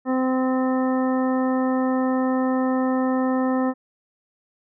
harmonic tone, 258.5 Hz, C4, 21 cents flat, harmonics 1 / 2 / 3 / 4 / 5 / 7, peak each -20 / -26 / -30 / -32 / -34 / -37 dBFS, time 0.05-3.74 s, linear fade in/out 50 ms, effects none

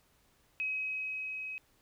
sine tone with level ramp, 2542 Hz, D#7, 36 cents sharp, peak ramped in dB -31 to -38 dBFS, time 0.6-1.58 s, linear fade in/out 0 ms, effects pink hiss -69 dBFS RMS until 1.81 s

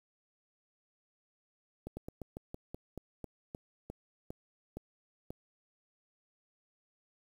slowing click train, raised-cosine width 2 ms, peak -28 dBFS, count 14, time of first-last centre 1.87-5.305 s, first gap 100 ms, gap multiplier 1.15, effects 9-bit

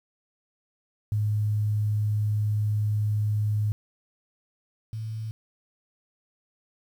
sine tone pair in turn, 105.6 / 110.42 Hz, G#2 / A2, +29 / +7 cents, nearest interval minor second, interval 78 cents, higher second, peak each -22 / -30 dBFS, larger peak first, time 1.12-3.72 / 4.93-5.31 s, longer first, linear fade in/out 0 ms, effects 9-bit

